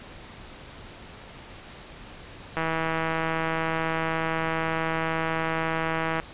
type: click train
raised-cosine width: 0.5 ms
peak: -12 dBFS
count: 589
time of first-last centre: 2.57-6.2 s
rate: 162 Hz
effects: pink hiss -44 dBFS RMS until 6.33 s + resampled to 8000 Hz